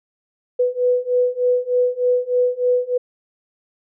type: beating tone pair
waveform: sine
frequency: 493.9 / 497.2 Hz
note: B4 / B4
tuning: 0 / +12 cents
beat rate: 3.3 Hz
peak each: -19 / -18 dBFS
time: 0.59-2.98 s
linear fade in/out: 10 ms
effects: none